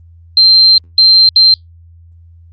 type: tone bursts at uneven times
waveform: sine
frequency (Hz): 4142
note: C8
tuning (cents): -18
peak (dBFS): -3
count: 3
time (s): 0.37-0.78 / 0.98-1.29 / 1.36-1.54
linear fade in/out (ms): 2
effects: added 84 Hz sine -37 dBFS peak until 2.52 s + Opus 32 kbps